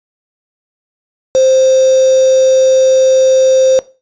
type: tone with quantisation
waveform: sine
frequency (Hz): 523.3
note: C5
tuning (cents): 0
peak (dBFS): -6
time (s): 1.35-3.79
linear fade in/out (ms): 0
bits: 3
effects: noise-tail reverb RT60 0.3 s tail -18 dB re dry + resampled to 16000 Hz